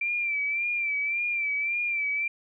sine tone with vibrato, 2349 Hz, D7, in tune, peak -25 dBFS, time 0.01-2.28 s, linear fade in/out 5 ms, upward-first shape sine, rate 1.8 Hz, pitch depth 55 cents each way, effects none

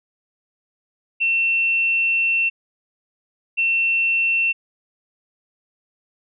sine tone pair in turn, 2700 / 2700 Hz, E7 / E7, +41 / +41 cents, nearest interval unison, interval 0 cents, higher neither, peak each -16 dBFS, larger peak neither, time 1.2-2.5 / 3.57-4.53 s, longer first, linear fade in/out 20 ms, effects none

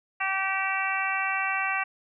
harmonic tone, 385.7 Hz, G4, 28 cents flat, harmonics 2 / 3 / 4 / 5 / 6 / 7, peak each -32 / -32 / -32 / -32 / -32 / -32 dBFS, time 0.2-1.84 s, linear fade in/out 10 ms, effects none

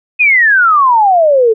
sine exponential sweep, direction down, 2545 to 427.6 Hz, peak -5 dBFS, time 0.19-1.54 s, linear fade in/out 20 ms, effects none

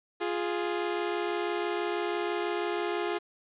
sawtooth tone pair together, 349.2 / 415.3 Hz, F4 / G#4, 0 / 0 cents, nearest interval minor third, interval 300 cents, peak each -27 / -28 dBFS, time 0.2-3.19 s, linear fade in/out 20 ms, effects resampled to 8000 Hz + 9-bit

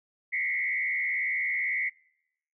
sine tone with frequency modulation, 2093 Hz, C7, in tune, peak -26 dBFS, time 0.32-1.9 s, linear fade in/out 20 ms, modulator 78 Hz, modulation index 1.7, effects noise-tail reverb RT60 0.8 s tail -25 dB re dry

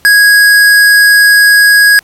square tone, 1655 Hz, G#6, 6 cents flat, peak -3 dBFS, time 0.05-1.99 s, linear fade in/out 0 ms, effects pink hiss -45 dBFS RMS until 2.03 s + AAC 64 kbps

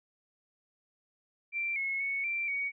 sine tone with pitch steps, 2354 / 2180 / 2215 / 2353 / 2244 Hz, D7 / C#7 / C#7 / D7 / C#7, +3 / -29 / -2 / +3 / +21 cents, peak -30 dBFS, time 1.52-2.72 s, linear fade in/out 50 ms, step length 240 ms, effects none

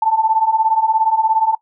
sine beating tone pair, 872 / 889 Hz, A5 / A5, -16 / +18 cents, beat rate 17 Hz, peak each -17 / -14 dBFS, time 0.02-1.55 s, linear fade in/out 5 ms, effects noise-tail reverb RT60 0.1 s tail -20 dB re dry

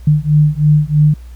sine beating tone pair, 148.8 / 151.9 Hz, D3 / D#3, +23 / -41 cents, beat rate 3.1 Hz, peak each -11 dBFS, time 0.07-1.14 s, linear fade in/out 5 ms, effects added 60 Hz sine -30 dBFS peak until 1.35 s + pink hiss -50 dBFS RMS until 1.35 s

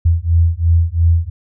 sine beating tone pair, 82.41 / 85.31 Hz, E2 / F2, 0 / -40 cents, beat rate 2.9 Hz, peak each -13 dBFS, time 0.05-1.3 s, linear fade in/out 10 ms, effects none

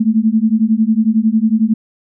sine beating tone pair, 215 / 226 Hz, A3 / A3, -40 / +47 cents, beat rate 11 Hz, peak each -13 / -13 dBFS, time 0-1.74 s, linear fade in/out 10 ms, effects none

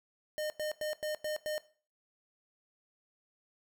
square tone bursts, 610 Hz, D#5, 34 cents flat, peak -34 dBFS, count 6, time 0.38-1.58 s, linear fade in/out 0 ms, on 120 ms, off 96 ms, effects noise-tail reverb RT60 0.4 s tail -17 dB re dry

